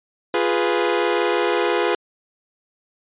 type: chord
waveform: sawtooth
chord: F diminished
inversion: none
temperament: equal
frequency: 349.2 / 415.3 / 493.9 Hz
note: F4 / Ab4 / Cb5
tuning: 0 / 0 / 0 cents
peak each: -18 dBFS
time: 0.34-1.95 s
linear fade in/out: 2 ms
effects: resampled to 8000 Hz